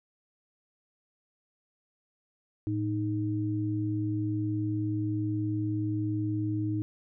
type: tone pair together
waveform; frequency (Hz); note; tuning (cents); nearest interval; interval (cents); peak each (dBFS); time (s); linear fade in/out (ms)
sine; 109.99 / 311.1; A2 / D#4; 0 / 0; octave + tritone; 1800; -30 / -30; 2.67-6.82; 0
effects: none